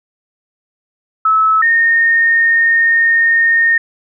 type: tone pair in turn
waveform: sine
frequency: 1300 / 1838.5 Hz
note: E6 / A#6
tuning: -24 / -24 cents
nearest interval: tritone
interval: 600 cents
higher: second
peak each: -8 dBFS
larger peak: neither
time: 1.25-1.62 / 1.62-3.78 s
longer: second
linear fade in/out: 5 ms
effects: none